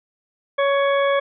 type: harmonic tone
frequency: 558 Hz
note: C#5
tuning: 11 cents sharp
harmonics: 1 / 2 / 3 / 4 / 6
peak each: -17 / -23 / -27 / -29 / -33 dBFS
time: 0.58-1.2 s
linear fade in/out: 10 ms
effects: none